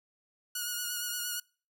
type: tone with vibrato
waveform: 5% pulse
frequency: 1448 Hz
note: F#6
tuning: 38 cents flat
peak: -22 dBFS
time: 0.55-1.4 s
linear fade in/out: 5 ms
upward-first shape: sine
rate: 8.6 Hz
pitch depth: 25 cents each way
effects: noise-tail reverb RT60 0.4 s tail -26 dB re dry